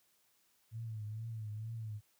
sine tone with vibrato, 110 Hz, A2, in tune, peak -39 dBFS, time 0.71-2.01 s, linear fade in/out 50 ms, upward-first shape triangle, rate 2.2 Hz, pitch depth 88 cents each way, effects white hiss -73 dBFS RMS until 2.19 s + high-pass 60 Hz 12 dB/octave

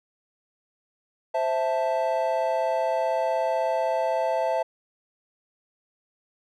triangle chord, A minor, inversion first, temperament equal, 523.3 / 659.3 / 880 Hz, C5 / E5 / A5, 0 / 0 / 0 cents, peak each -26 / -23 / -26 dBFS, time 1.34-4.63 s, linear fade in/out 10 ms, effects none

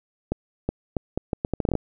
accelerating click train, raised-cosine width 2 ms, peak -10 dBFS, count 13, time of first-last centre 0.32-1.753 s, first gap 370 ms, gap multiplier 0.75, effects none

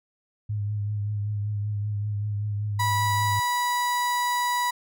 sine tone with vibrato, 103.83 Hz, G#2, in tune, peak -25 dBFS, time 0.49-3.4 s, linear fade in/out 10 ms, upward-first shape triangle, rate 5.2 Hz, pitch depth 38 cents each way
35% pulse tone, 977 Hz, B5, 19 cents flat, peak -21 dBFS, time 2.79-4.71 s, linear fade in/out 10 ms
effects none

